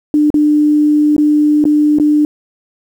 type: tone with dropouts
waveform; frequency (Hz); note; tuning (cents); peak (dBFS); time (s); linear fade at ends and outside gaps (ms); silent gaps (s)
sine; 298.8; D4; +30; -7; 0.14-2.25; 1; 0.303-0.342 / 1.165-1.18 / 1.641-1.653 / 1.986-1.998
effects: 7-bit